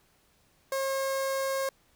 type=tone with notch filter; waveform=sawtooth; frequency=539 Hz; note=C#5; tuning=49 cents flat; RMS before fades=-30 dBFS; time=0.72-1.69 s; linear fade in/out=2 ms; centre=2900 Hz; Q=1.6; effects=pink hiss -66 dBFS RMS until 1.95 s